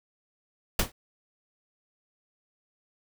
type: noise with exponential decay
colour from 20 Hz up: pink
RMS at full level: -18 dBFS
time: 0.79-0.92 s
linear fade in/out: 5 ms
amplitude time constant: 27 ms
effects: none